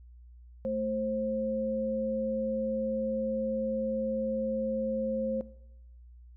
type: tone pair together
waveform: sine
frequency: 220 / 529.6 Hz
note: A3 / C5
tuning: 0 / +21 cents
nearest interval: octave + minor third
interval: 1521 cents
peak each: -34 / -30 dBFS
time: 0.65-5.41 s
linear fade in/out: 0 ms
effects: noise-tail reverb RT60 0.8 s tail -19 dB re dry + added 60 Hz sine -49 dBFS peak until 6.36 s